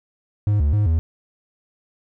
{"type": "tone with pitch steps", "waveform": "triangle", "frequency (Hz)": [104, 72.8, 104.5, 80.9], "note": ["G#2", "D2", "G#2", "E2"], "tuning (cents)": [3, -15, 11, -32], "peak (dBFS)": -13, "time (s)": [0.47, 0.99], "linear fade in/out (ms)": 0, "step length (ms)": 130, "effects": []}